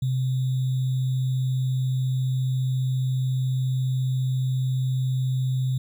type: tone with sample-and-hold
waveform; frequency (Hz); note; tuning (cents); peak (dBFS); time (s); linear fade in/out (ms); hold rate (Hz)
sine; 129.6; C3; -16; -21; 0.02-5.78; 5; 3675
effects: none